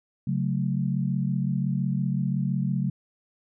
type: chord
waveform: sine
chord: F# minor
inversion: second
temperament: equal with one note detuned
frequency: 138.59 / 184.36 / 220 Hz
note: C#3 / F#3 / A3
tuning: 0 / -6 / 0 cents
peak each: -26 / -27 / -31 dBFS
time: 0.27-2.9 s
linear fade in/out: 5 ms
effects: none